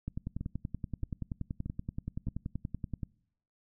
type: two click trains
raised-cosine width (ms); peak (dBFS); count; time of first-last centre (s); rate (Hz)
5; -23 / -24; 32 / 4; 0.08-3.032 / 0.41-2.285; 10.5 / 1.6
effects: noise-tail reverb RT60 0.7 s tail -25 dB re dry